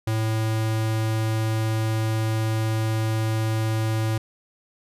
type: tone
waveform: square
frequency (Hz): 110.5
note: A2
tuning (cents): +8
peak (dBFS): -22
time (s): 0.07-4.18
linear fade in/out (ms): 5
effects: resampled to 32000 Hz